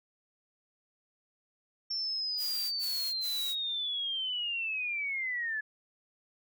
sine linear sweep, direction down, 5420 to 1700 Hz, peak -31 dBFS, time 1.9-5.61 s, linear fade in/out 10 ms
blue noise bursts, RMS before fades -40 dBFS, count 3, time 2.37-3.554 s, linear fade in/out 50 ms, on 350 ms, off 67 ms
effects none

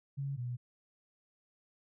sine tone pair in turn, 138.59 / 122.58 Hz, C#3 / B2, 0 / -13 cents, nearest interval major second, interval 213 cents, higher first, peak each -34 / -35 dBFS, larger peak first, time 0.17-0.37 / 0.37-0.57 s, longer neither, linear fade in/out 20 ms, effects none

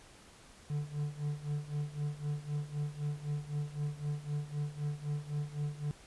triangle tone with tremolo, 147.2 Hz, D3, 4 cents sharp, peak -29 dBFS, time 0.7-5.91 s, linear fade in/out 0 ms, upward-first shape sine, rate 3.9 Hz, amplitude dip 85%, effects pink hiss -57 dBFS RMS until 6.06 s + resampled to 24000 Hz

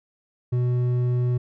sine tone with hard clipping, 123.47 Hz, B2, in tune, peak -21 dBFS, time 0.52-1.38 s, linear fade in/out 10 ms, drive 6 dB, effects none

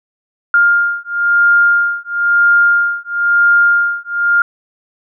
sine beating tone pair, 1405 / 1406 Hz, F6 / F6, +10 / +11 cents, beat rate 1 Hz, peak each -12 dBFS, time 0.54-4.42 s, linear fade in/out 2 ms, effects none

